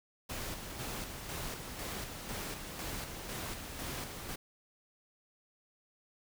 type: noise with tremolo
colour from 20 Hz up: pink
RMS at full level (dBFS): -40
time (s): 0.29-4.36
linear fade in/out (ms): 10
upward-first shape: square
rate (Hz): 2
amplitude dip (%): 40
effects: none

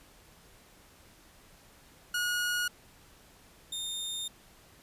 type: tone pair in turn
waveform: sawtooth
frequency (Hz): 1447 / 3646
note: F#6 / A#7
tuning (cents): -39 / -39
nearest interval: octave + major third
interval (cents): 1600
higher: second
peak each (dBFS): -25 / -31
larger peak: first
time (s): 2.14-2.68 / 3.72-4.28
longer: second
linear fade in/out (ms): 5
effects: pink hiss -58 dBFS RMS until 4.82 s + resampled to 32000 Hz

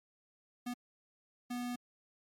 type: tone bursts at uneven times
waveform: square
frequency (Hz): 244.6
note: B3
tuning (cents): -16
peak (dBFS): -37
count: 2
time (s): 0.66-0.74 / 1.5-1.76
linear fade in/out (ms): 10
effects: MP3 64 kbps

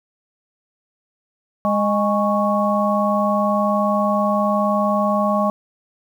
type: harmonic tone with a mistuned harmonic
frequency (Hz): 206.2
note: G#3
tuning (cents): -12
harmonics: 1 / 3 / 4 / 5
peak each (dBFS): -20 / -20 / -25 / -21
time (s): 1.65-5.5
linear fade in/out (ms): 0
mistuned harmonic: 5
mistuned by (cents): +120
effects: 8-bit

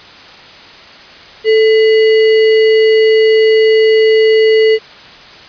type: tone with sample-and-hold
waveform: sine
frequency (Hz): 439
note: A4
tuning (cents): -4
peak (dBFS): -5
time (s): 1.44-4.79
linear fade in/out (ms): 50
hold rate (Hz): 2450
effects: white hiss -35 dBFS RMS until 5.48 s + resampled to 11025 Hz

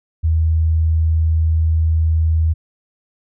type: tone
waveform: sine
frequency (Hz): 80.3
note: E2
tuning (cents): -45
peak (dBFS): -12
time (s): 0.23-2.54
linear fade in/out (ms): 20
effects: none

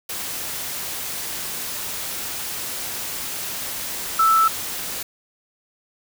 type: tone in noise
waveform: sine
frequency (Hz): 1318.5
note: E6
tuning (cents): 0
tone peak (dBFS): -13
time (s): 4.19-4.48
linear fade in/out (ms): 5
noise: white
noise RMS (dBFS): -29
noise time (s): 0.09-5.03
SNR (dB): +13
effects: none

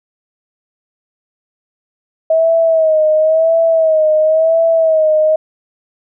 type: tone with vibrato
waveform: sine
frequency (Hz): 639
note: D#5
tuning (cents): +46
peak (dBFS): -8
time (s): 2.3-5.36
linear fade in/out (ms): 5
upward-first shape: sine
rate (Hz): 0.96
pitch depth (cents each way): 57
effects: none

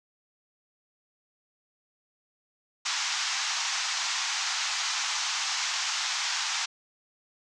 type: band-pass noise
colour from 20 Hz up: white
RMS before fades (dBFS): -30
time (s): 2.85-6.66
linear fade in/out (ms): 10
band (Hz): 790 to 6800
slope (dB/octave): 48
effects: none

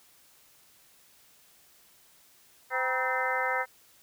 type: harmonic tone with a mistuned harmonic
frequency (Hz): 258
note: C4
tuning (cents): -24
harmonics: 2 / 3 / 4 / 5 / 6 / 7 / 8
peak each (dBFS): -34 / -34 / -34 / -34 / -34 / -34 / -34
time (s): 2.7-3.66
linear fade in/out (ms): 50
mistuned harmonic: 4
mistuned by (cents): -120
effects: white hiss -60 dBFS RMS until 4.02 s

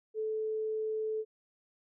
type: tone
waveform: sine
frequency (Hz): 435.7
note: A4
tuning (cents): -17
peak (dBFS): -31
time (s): 0.14-1.25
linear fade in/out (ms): 50
effects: none

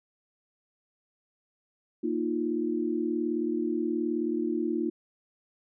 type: chord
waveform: sine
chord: Bb suspended fourth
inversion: none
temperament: just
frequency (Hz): 233.1 / 310.8 / 349.6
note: Bb3 / Eb4 / F4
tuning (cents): 0 / -2 / +2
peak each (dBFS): -32 / -30 / -30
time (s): 2.03-4.9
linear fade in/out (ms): 10
effects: none

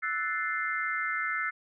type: chord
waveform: sine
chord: F# half-diminished seventh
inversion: third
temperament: equal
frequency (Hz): 1318.5 / 1480 / 1760 / 2093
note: E6 / F#6 / A6 / C7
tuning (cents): 0 / 0 / 0 / 0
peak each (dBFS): -34 / -35 / -34 / -33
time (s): 0.02-1.51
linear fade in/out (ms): 20
effects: none

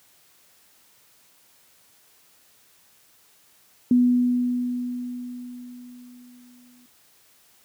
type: tone with exponential decay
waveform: sine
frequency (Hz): 246.3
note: B3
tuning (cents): -5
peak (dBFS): -13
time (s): 3.91-6.86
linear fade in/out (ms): 2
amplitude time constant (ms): 640
effects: white hiss -58 dBFS RMS until 7.64 s + high-pass 60 Hz 12 dB/octave

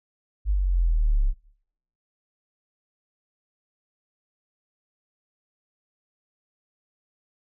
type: exponential sweep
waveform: sine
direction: down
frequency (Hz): 51.4 to 32.75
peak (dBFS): -18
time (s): 0.45-1.34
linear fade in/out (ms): 50
effects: noise-tail reverb RT60 0.7 s tail -18 dB re dry

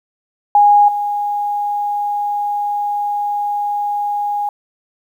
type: tone with level steps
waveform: sine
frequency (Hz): 823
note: G#5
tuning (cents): -16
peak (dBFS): -6 / -16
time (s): 0.55-4.49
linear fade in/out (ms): 2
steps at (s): 0.88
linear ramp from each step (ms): 5
effects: 8-bit

